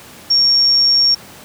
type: tone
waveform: sine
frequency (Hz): 5530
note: F8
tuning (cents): -18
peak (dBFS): -9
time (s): 0.3-1.15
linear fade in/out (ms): 10
effects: pink hiss -38 dBFS RMS until 1.44 s + high-pass 100 Hz 12 dB/octave